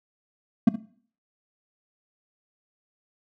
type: tone with echo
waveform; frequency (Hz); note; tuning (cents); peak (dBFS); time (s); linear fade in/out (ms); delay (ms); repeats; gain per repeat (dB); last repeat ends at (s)
triangle; 226.5; A#3; -50; -9; 0.67-0.69; 5; 69; 1; -14; 0.759
effects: noise-tail reverb RT60 0.5 s tail -17 dB re dry